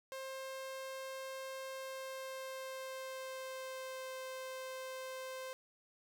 sawtooth tone with pitch glide, 530 to 520.9 Hz, C5 to C5, +22 to -8 cents, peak -39 dBFS, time 0.12-5.53 s, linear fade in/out 0 ms, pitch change -30 cents, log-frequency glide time 1.71-4.17 s, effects none

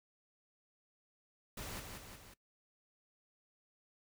pink noise with echo, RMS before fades -45 dBFS, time 1.57-1.8 s, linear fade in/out 5 ms, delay 180 ms, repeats 3, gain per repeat -4 dB, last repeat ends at 2.34 s, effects noise-tail reverb RT60 0.1 s tail -19 dB re dry

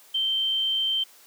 sine tone, 3123 Hz, G7, 7 cents flat, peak -22 dBFS, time 0.14-1.04 s, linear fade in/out 10 ms, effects white hiss -53 dBFS RMS until 1.26 s + high-pass 300 Hz 12 dB/octave

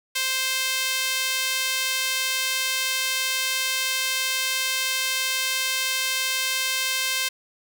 sawtooth tone with high-pass filter, 523 Hz, C5, 1 cent flat, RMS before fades -25 dBFS, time 0.15-7.29 s, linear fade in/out 10 ms, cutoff 2500 Hz, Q 1, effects none

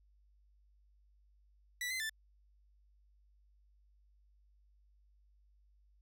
sawtooth tone with pitch steps, 1966 / 2054 / 1764 Hz, B6 / C7 / A6, -8 / -33 / +4 cents, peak -33 dBFS, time 1.81-2.095 s, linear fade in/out 2 ms, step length 95 ms, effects added 50 Hz sine -65 dBFS peak until 6.01 s

